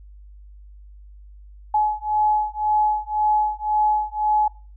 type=beating tone pair; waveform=sine; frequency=848 / 849.9 Hz; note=G#5 / G#5; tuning=+36 / +40 cents; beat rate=1.9 Hz; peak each=-21 / -21 dBFS; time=1.74-4.48 s; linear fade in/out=5 ms; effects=noise-tail reverb RT60 0.4 s tail -22 dB re dry + added 50 Hz sine -41 dBFS peak until 4.76 s